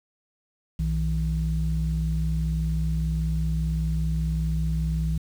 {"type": "tone pair together", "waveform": "sine", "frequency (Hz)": [61.69, 160], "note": ["B1", "D#3"], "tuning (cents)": [-1, 49], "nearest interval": "octave + major third", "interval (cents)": 1650, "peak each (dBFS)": [-24, -25], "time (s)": [0.79, 5.18], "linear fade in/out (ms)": 5, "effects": ["tanh soft clip ceiling -15 dBFS", "8-bit"]}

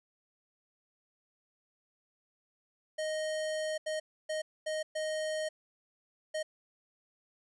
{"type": "tone bursts at uneven times", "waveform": "square", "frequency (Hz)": 622.3, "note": "D#5", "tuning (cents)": 0, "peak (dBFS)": -33, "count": 6, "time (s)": [[2.98, 3.78], [3.86, 4], [4.29, 4.42], [4.66, 4.83], [4.95, 5.49], [6.34, 6.43]], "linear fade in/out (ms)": 10, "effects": ["resampled to 24000 Hz"]}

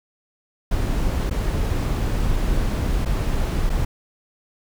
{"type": "noise with dropouts", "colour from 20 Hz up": "brown", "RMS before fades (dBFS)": -21, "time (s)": [0.71, 3.85], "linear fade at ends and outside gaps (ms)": 5, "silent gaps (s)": [[1.298, 1.309], [3.05, 3.057], [3.695, 3.7]], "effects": []}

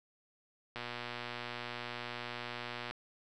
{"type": "click train", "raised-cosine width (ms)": 0.3, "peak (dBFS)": -24, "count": 259, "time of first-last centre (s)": [0.76, 2.91], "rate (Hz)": 120, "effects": []}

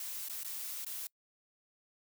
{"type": "noise with dropouts", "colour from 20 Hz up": "blue", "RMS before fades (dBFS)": -41, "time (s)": [0, 1.07], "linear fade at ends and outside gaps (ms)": 2, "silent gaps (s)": [[0.286, 0.296], [0.434, 0.446], [0.848, 0.864]], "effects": ["noise-tail reverb RT60 0.1 s tail -25 dB re dry"]}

